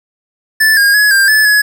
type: tone with pitch steps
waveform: square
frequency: 1753 / 1625 / 1687 / 1592 / 1732 / 1690 Hz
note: A6 / G#6 / G#6 / G6 / A6 / G#6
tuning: -7 / -38 / +27 / +26 / -28 / +30 cents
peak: -7 dBFS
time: 0.6-1.62 s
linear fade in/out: 10 ms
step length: 170 ms
effects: 7-bit